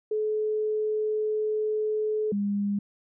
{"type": "tone pair in turn", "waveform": "sine", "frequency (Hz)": [429.1, 202.6], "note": ["A4", "G#3"], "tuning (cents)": [-43, -43], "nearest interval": "octave + minor second", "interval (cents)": 1300, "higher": "first", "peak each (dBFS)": -24, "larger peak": "neither", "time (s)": [[0.11, 2.32], [2.32, 2.79]], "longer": "first", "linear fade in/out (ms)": 5, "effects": []}